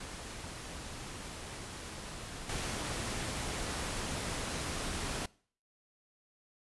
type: noise with level steps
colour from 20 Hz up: pink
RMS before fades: -44 / -37 dBFS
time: 0-5.26 s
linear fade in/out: 5 ms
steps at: 2.49 s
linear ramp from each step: 5 ms
effects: noise-tail reverb RT60 0.5 s tail -23 dB re dry + resampled to 24000 Hz

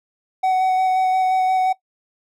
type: tone with vibrato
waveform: triangle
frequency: 749 Hz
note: F#5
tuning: 21 cents sharp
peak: -13 dBFS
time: 0.43-1.73 s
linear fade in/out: 10 ms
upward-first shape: square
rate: 5.7 Hz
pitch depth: 10 cents each way
effects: noise-tail reverb RT60 0.1 s tail -18 dB re dry

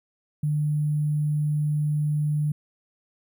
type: tone with sample-and-hold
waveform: sine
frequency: 150 Hz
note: D3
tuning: 37 cents sharp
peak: -21 dBFS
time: 0.43-2.52 s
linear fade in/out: 5 ms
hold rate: 11025 Hz
effects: none

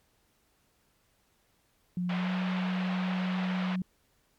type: tone with pitch glide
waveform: sine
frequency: 178.6 to 184.15 Hz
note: F3 to F#3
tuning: +39 to -8 cents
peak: -28 dBFS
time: 1.97-3.82 s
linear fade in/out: 2 ms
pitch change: +53 cents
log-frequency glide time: 2.13-2.29 s
type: band-pass noise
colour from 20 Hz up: pink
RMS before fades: -39 dBFS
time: 2.09-3.76 s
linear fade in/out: 5 ms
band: 550 to 3300 Hz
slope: 24 dB/octave
effects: pink hiss -70 dBFS RMS until 4.38 s + MP3 96 kbps

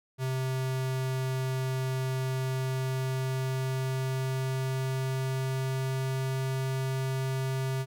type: tone with pitch glide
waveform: square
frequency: 130.81 to 132.25 Hz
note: C3 to C3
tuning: 0 to +19 cents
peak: -29 dBFS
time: 0.18-7.86 s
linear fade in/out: 50 ms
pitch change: +19 cents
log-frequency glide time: 2.18-6.41 s
effects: none

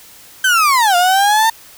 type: linear two-way sweep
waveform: 35% pulse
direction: down then up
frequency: 1567 to 696 to 910 Hz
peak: -8 dBFS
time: 0.44-1.5 s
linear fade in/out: 5 ms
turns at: 0.96 s
effects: white hiss -41 dBFS RMS until 1.77 s

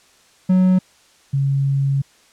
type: tone pair in turn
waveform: triangle / sine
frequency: 185 / 137.91 Hz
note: F#3 / C#3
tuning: 0 / -9 cents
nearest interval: perfect fourth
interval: 509 cents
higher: first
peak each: -9 / -15 dBFS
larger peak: first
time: 0.49-0.79 / 1.33-2.02 s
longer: second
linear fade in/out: 10 ms
effects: white hiss -53 dBFS RMS until 2.32 s + low-pass 8000 Hz 12 dB/octave

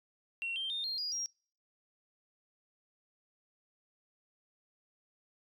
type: tone with pitch steps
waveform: sine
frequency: 2732 / 3156 / 3647 / 4213 / 4868 / 5624 Hz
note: F7 / G7 / A#7 / C8 / D#8 / F8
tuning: -39 / +11 / -39 / +11 / -39 / +11 cents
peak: -33 dBFS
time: 0.42-1.26 s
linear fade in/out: 0 ms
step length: 140 ms
effects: noise-tail reverb RT60 0.5 s tail -26 dB re dry + tanh soft clip ceiling -29 dBFS

